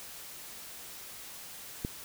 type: click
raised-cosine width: 3 ms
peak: -19 dBFS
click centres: 1.849 s
effects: white hiss -46 dBFS RMS until 2.04 s